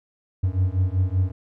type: beating tone pair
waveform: triangle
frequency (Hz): 90.5 / 95.7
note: F#2 / G2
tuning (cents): -38 / -41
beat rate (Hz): 5.2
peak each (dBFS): -20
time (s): 0.43-1.32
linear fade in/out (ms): 10
effects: none